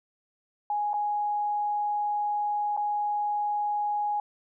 sine tone with dropouts, 830.6 Hz, G#5, in tune, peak -25 dBFS, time 0.7-4.2 s, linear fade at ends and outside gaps 2 ms, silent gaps 0.933-0.94 / 2.766-2.774 s, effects none

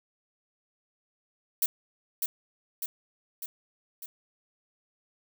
violet noise with echo, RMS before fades -25 dBFS, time 1.62-1.66 s, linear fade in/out 2 ms, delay 600 ms, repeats 4, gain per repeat -4 dB, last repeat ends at 4.06 s, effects none

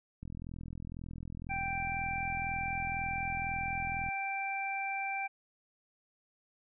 click train, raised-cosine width 5 ms, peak -31 dBFS, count 163, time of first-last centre 0.23-4.087 s, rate 42 Hz
harmonic tone, 784 Hz, G5, in tune, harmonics 1 / 2 / 3, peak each -36 / -45 / -36 dBFS, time 1.49-5.28 s, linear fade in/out 20 ms
effects none

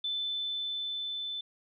sine tone with level ramp, 3520 Hz, A7, in tune, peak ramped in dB -30 to -34 dBFS, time 0.04-1.41 s, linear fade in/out 5 ms, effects none

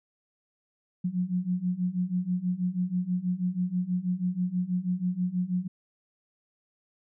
sine beating tone pair, 177.2 / 183.4 Hz, F3 / F#3, +25 / -15 cents, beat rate 6.2 Hz, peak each -30 / -28 dBFS, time 1.04-5.68 s, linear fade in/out 10 ms, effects none

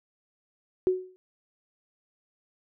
sine tone with exponential decay, 370 Hz, F#4, in tune, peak -17 dBFS, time 0.87-1.16 s, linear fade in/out 0 ms, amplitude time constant 61 ms, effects none

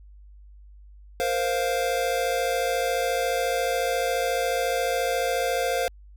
square chord, Bb suspended second, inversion none, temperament equal with one note detuned, 469.1 / 523.3 / 698.5 Hz, Bb4 / C5 / F5, +11 / 0 / 0 cents, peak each -30 / -27 / -28 dBFS, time 1.2-5.88 s, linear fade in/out 0 ms, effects added 50 Hz sine -45 dBFS peak until 6.16 s

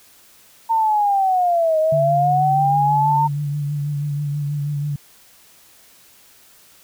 sine linear two-way sweep, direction down then up, 915 to 622.3 to 915 Hz, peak -14 dBFS, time 0.69-3.28 s, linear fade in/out 20 ms, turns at 1.79 s
sine tone with vibrato, 145.2 Hz, D3, 19 cents flat, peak -20 dBFS, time 1.92-4.96 s, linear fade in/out 5 ms, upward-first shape triangle, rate 6.2 Hz, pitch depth 41 cents each way
effects white hiss -50 dBFS RMS until 6.83 s

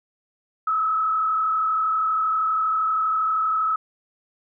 sine tone with frequency modulation, 1291 Hz, E6, 37 cents flat, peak -19 dBFS, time 0.67-3.76 s, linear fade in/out 5 ms, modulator 32.6 Hz, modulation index 0.93, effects none

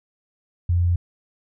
sine tone, 87.31 Hz, F2, in tune, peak -16 dBFS, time 0.69-0.96 s, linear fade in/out 5 ms, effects none

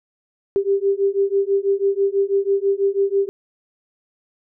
sine beating tone pair, 392.4 / 398.5 Hz, G4 / G4, +2 / +28 cents, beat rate 6.1 Hz, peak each -19 dBFS, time 0.56-3.29 s, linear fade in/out 0 ms, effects none

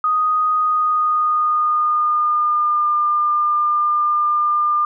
sine tone with pitch glide, 1244.5 to 1201.4 Hz, D#6 to D6, 0 to +39 cents, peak -14 dBFS, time 0.04-4.85 s, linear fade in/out 2 ms, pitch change -61 cents, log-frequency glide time 0.54-2.94 s, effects none

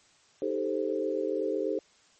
sine chord, A half-diminished seventh, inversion second, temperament equal, 311.1 / 392 / 440 / 523.3 Hz, Eb4 / G4 / A4 / C5, 0 / 0 / 0 / 0 cents, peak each -34 / -32 / -32 / -33 dBFS, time 0.42-1.79 s, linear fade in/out 2 ms, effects white hiss -62 dBFS RMS until 2.19 s + MP3 32 kbps

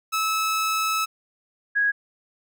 sawtooth / sine tone pair in turn, 1300 / 1654.9 Hz, E6 / G#6, -24 / -7 cents, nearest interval major third, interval 417 cents, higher second, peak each -18 dBFS, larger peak neither, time 0.12-1.06 / 1.75-1.92 s, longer first, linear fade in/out 20 ms, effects none

